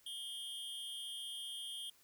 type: tone with amplitude modulation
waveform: square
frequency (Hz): 3218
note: G7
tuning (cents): +45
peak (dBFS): -40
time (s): 0.06-1.9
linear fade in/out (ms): 5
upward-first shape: sine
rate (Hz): 265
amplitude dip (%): 75
effects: white hiss -68 dBFS RMS until 2.03 s